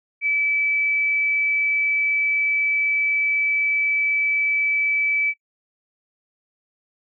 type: tone with frequency modulation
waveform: sine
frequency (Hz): 2304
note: D7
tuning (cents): -34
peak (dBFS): -18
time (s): 0.21-5.34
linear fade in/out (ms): 50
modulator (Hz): 34.5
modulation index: 0.21
effects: noise-tail reverb RT60 0.1 s tail -21 dB re dry